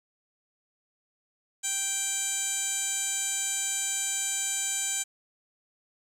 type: tone with band-pass filter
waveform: 15% pulse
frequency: 784 Hz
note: G5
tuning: in tune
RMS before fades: -30 dBFS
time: 1.63-5.04 s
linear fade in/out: 20 ms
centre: 7300 Hz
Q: 2.8
effects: 10-bit